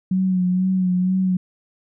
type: tone with vibrato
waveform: sine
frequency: 184.5 Hz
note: F#3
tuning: 5 cents flat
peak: -16 dBFS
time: 0.11-1.37 s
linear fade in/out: 5 ms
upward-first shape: sine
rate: 2.1 Hz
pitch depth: 36 cents each way
effects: none